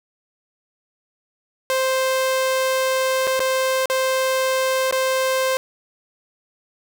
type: tone with dropouts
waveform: sawtooth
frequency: 523.3 Hz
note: C5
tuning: in tune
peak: -14 dBFS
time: 1.7-5.57 s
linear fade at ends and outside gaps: 0 ms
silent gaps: 3.27-3.274 / 3.394-3.402 / 3.857-3.899 / 4.911-4.925 s
effects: none